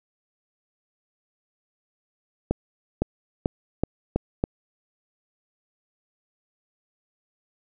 accelerating click train, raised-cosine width 2 ms, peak -8 dBFS, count 6, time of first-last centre 2.51-4.439 s, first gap 510 ms, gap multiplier 0.86, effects none

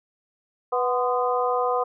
harmonic tone with a mistuned harmonic, 246.9 Hz, B3, in tune, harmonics 2 / 3 / 4 / 5, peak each -24 / -26 / -27 / -28 dBFS, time 0.72-1.84 s, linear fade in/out 10 ms, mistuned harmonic 4, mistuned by +67 cents, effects none

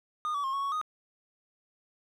triangle tone with pitch steps, 1223 / 1143 / 1070 / 1107 / 1114 / 1243 Hz, D#6 / D6 / C6 / C#6 / C#6 / D#6, -30 / -47 / +38 / -3 / +8 / -2 cents, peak -27 dBFS, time 0.25-0.814 s, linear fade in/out 0 ms, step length 94 ms, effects none

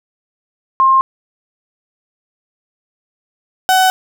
sine / 35% pulse tone pair in turn, 1062 / 750.9 Hz, C6 / F#5, +25 / +25 cents, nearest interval tritone, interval 600 cents, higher first, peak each -7 dBFS, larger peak neither, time 0.8-1.01 / 3.69-3.9 s, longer neither, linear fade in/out 0 ms, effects none

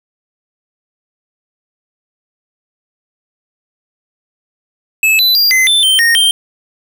square tone with pitch steps, 2602 / 3997 / 4783 / 2050 / 3535 / 3115 / 1853 / 3156 Hz, E7 / B7 / D8 / C7 / A7 / G7 / A#6 / G7, -23 / +20 / +31 / -36 / +7 / -12 / -11 / +11 cents, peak -8 dBFS, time 5.03-6.31 s, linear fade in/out 2 ms, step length 160 ms, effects 7-bit

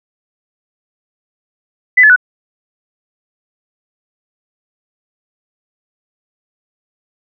sine tone with pitch steps, 2000 / 1721.1 / 1481.1 Hz, B6 / A6 / F#6, +21 / -39 / +1 cents, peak -3 dBFS, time 1.97-2.162 s, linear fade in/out 10 ms, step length 64 ms, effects none

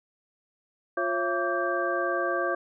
sine tone cluster, 352.3 / 545 / 674 / 1157 / 1580 Hz, F4 / C#5 / E5 / D6 / G6, +15 / -29 / +38 / -26 / +13 cents, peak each -31 dBFS, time 0.97-2.55 s, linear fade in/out 5 ms, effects none

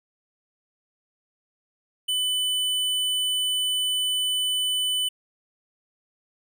square tone, 3000 Hz, F#7, 23 cents sharp, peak -23 dBFS, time 2.08-5.09 s, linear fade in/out 10 ms, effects none

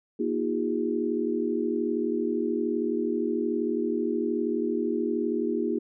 sine tone cluster, 236.5 / 314.1 / 352.9 / 405.7 Hz, A#3 / D#4 / F4 / G#4, +25 / +16 / +18 / -41 cents, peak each -30 dBFS, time 0.19-5.79 s, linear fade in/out 10 ms, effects none

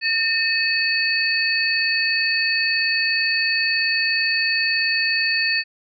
sine tone cluster, 1814 / 2562 / 4481 Hz, A#6 / E7 / C#8, -48 / -50 / +18 cents, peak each -22 dBFS, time 0.01-5.64 s, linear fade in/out 50 ms, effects none

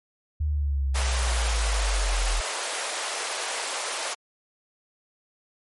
sine linear sweep, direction down, 76.2 to 40.18 Hz, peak -22 dBFS, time 0.4-2.41 s, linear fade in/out 10 ms
pink high-pass noise, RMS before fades -30 dBFS, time 0.94-4.15 s, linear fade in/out 20 ms, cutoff 510 Hz, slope 24 dB/octave
effects MP3 48 kbps

